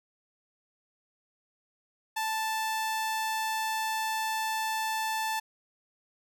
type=tone; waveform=sawtooth; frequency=880 Hz; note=A5; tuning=in tune; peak=-25 dBFS; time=2.16-5.4 s; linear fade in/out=10 ms; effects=none